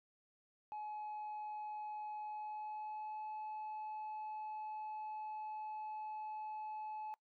sine tone with pitch glide, 848 to 858.8 Hz, G#5 to A5, +36 to -42 cents, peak -40 dBFS, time 0.72-7.14 s, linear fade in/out 0 ms, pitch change +22 cents, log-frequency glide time 2.21-3.25 s, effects noise-tail reverb RT60 0.1 s tail -24 dB re dry + tanh soft clip ceiling -41 dBFS

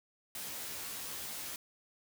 white noise with comb filter, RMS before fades -42 dBFS, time 0.35-1.56 s, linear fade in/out 2 ms, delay 14 ms, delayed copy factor +0.85, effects none

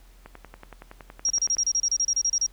click train, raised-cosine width 0.5 ms, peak -26 dBFS, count 15, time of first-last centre 0.26-1.568 s, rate 10.7 Hz
sine tone bursts, 5630 Hz, F8, 13 cents sharp, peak -20 dBFS, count 15, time 1.25-2.464 s, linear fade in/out 2 ms, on 52 ms, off 31 ms
effects added 42 Hz sine -49 dBFS peak until 2.52 s + pink hiss -59 dBFS RMS until 2.52 s

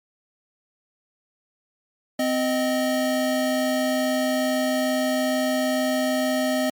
square tone pair together, 257.8 / 622.3 Hz, C4 / D#5, -26 / 0 cents, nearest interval octave + minor third, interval 1526 cents, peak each -24 dBFS, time 2.19-6.7 s, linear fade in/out 5 ms, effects MP3 96 kbps

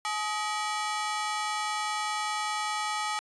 sawtooth ring-modulated tone, 1055 Hz, C6, 14 cents sharp, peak -22 dBFS, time 0.05-3.19 s, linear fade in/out 0 ms, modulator 205 Hz, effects resampled to 22050 Hz

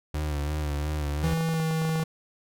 35% pulse tone with vibrato, 74.4 Hz, D2, 23 cents sharp, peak -25 dBFS, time 0.14-1.34 s, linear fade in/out 5 ms, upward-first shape sine, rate 2.9 Hz, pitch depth 48 cents each way
square tone with pitch glide, 163.1 to 160.3 Hz, E3 to E3, -18 to -48 cents, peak -25 dBFS, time 1.23-2.04 s, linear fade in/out 10 ms, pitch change -30 cents, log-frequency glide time 1.5-1.62 s
clicks, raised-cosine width 1 ms, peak -24 dBFS, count 12, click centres 1.375 / 1.408 / 1.489 / 1.54 / 1.6 / 1.71 / 1.818 / 1.851 / 1.893 / 1.957 / 1.997 / 2.03 s
effects none

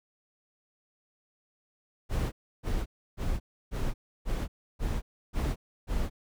brown noise bursts, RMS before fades -29 dBFS, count 8, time 2.09-6.1 s, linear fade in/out 50 ms, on 230 ms, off 310 ms, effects none

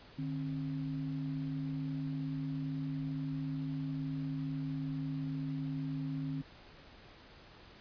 sine tone pair together, 150.6 / 268.3 Hz, D3 / C4, +44 / +44 cents, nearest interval minor seventh, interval 1000 cents, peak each -37 / -38 dBFS, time 0.18-6.42 s, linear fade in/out 10 ms, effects pink hiss -56 dBFS RMS until 7.8 s + resampled to 11025 Hz

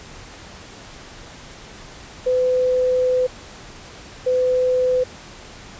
sine tone bursts at uneven times, 506 Hz, B4, 42 cents sharp, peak -15 dBFS, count 2, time 2.26-3.27 / 4.26-5.04 s, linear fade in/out 10 ms, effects pink hiss -40 dBFS RMS until 5.79 s + resampled to 16000 Hz

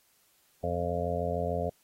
harmonic tone, 86.7 Hz, F2, 12 cents flat, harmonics 1 / 2 / 3 / 5 / 6 / 7 / 8, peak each -35 / -37 / -41 / -36 / -35 / -35 / -35 dBFS, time 0.63-1.7 s, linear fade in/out 10 ms, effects white hiss -67 dBFS RMS until 1.83 s + AAC 48 kbps

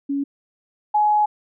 sine tone pair in turn, 280 / 841.7 Hz, C#4 / G#5, +18 / +23 cents, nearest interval octave + perfect fifth, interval 1905 cents, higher second, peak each -20 / -14 dBFS, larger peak second, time 0.09-0.24 / 0.94-1.26 s, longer second, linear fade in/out 10 ms, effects none

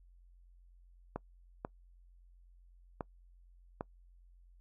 clicks, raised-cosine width 1 ms, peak -23 dBFS, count 4, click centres 1.16 / 1.649 / 3.008 / 3.809 s, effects noise-tail reverb RT60 0.1 s tail -24 dB re dry + added 44 Hz sine -58 dBFS peak until 4.6 s

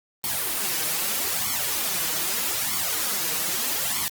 white noise with flanger, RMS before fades -26 dBFS, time 0.24-4.08 s, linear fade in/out 0 ms, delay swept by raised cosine 0.9 to 6.4 ms, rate 0.8 Hz, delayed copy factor +0.8, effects high-pass 80 Hz 12 dB/octave + Opus 24 kbps

